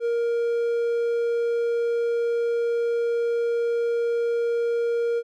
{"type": "tone", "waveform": "triangle", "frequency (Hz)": 468.9, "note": "A#4", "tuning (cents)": 10, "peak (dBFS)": -19, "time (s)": [0, 5.23], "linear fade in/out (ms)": 50, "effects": []}